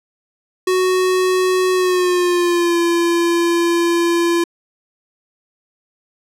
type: tone with pitch glide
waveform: square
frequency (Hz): 370 to 341.3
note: F#4 to F4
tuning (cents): 0 to -40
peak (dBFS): -14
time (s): 0.67-4.44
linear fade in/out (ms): 5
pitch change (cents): -140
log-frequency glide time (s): 1.73-2.78
effects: low-pass 12000 Hz 12 dB/octave